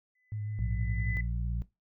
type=tone with exponential growth; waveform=sine; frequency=2006 Hz; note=B6; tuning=26 cents sharp; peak=-33 dBFS; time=0.15-1.21 s; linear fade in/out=5 ms; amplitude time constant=230 ms
type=tone with vibrato; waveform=sine; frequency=105.5 Hz; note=G#2; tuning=28 cents sharp; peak=-33 dBFS; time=0.32-1.17 s; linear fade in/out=0 ms; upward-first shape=triangle; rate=6.8 Hz; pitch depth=28 cents each way
type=harmonic tone; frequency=58.27 Hz; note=A#1; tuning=in tune; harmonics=1 / 2 / 3; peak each=-31 / -37 / -41 dBFS; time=0.59-1.62 s; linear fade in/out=0 ms
effects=noise-tail reverb RT60 0.2 s tail -17 dB re dry